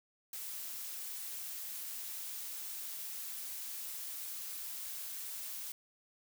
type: noise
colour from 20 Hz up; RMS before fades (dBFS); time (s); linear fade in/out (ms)
blue; -43; 0.33-5.72; 2
effects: none